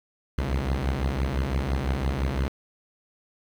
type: beating tone pair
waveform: sawtooth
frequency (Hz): 63.9 / 69.8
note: C2 / C#2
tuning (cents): -40 / +13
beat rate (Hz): 5.9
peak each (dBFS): -23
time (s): 0.38-2.48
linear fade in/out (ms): 0
effects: low-pass 4000 Hz 12 dB/octave + 8-bit